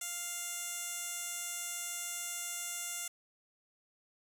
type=tone with band-pass filter; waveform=15% pulse; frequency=698.5 Hz; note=F5; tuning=in tune; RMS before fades=-40 dBFS; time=0.01-3.08 s; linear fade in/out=5 ms; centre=9100 Hz; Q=1.6; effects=none